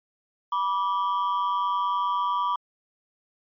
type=ring-modulated tone; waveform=triangle; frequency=1072 Hz; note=C6; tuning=42 cents sharp; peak=-18 dBFS; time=0.52-2.56 s; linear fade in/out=5 ms; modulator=94.7 Hz; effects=resampled to 11025 Hz